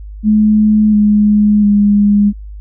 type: tone with pitch steps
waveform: sine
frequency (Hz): 213.2 / 208.9 / 204.8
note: G#3 / G#3 / G#3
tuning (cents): +46 / +10 / -24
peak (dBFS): -6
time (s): 0.23-2.33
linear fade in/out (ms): 50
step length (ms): 700
effects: added 51 Hz sine -26 dBFS peak until 2.6 s